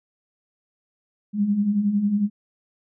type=beating tone pair; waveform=sine; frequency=195.8 / 206.8 Hz; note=G3 / G#3; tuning=-2 / -7 cents; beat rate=11 Hz; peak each=-27 / -19 dBFS; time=1.33-2.3 s; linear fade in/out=50 ms; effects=none